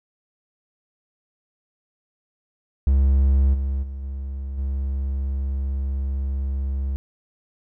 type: tone with level steps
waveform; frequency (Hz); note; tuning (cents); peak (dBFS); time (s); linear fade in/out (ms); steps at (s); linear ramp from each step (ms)
triangle; 67.8; C#2; -38; -12 / -19 / -27 / -25 / -20; 2.87-6.96; 0; 3.53 / 3.82 / 4.02 / 4.57; 20
effects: none